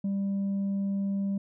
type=tone with tanh clipping; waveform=sine; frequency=197.4 Hz; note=G3; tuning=12 cents sharp; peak=-27 dBFS; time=0.04-1.38 s; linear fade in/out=5 ms; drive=2 dB; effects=none